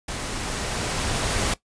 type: noise with level ramp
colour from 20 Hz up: pink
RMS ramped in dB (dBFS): -31 to -23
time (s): 0.08-1.54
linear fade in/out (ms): 5
effects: noise-tail reverb RT60 0.1 s tail -17 dB re dry + resampled to 22050 Hz